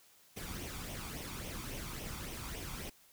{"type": "noise with flanger", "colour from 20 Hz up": "pink", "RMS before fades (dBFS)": -43, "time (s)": [0.36, 2.9], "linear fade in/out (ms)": 10, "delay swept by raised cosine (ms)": [0.33, 0.89], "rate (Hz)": 3.6, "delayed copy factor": 0.55, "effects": ["white hiss -64 dBFS RMS until 3.12 s"]}